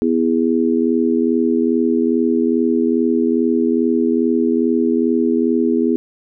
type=chord; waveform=sine; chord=E major; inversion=second; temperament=just; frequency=247.2 / 329.6 / 412 Hz; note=B3 / E4 / G#4; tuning=+2 / 0 / -14 cents; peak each=-16 / -18 / -19 dBFS; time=0.02-5.96 s; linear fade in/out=0 ms; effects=none